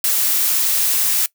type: noise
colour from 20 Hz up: blue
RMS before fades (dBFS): -17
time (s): 0.04-1.26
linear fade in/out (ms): 2
effects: noise-tail reverb RT60 0.1 s tail -21 dB re dry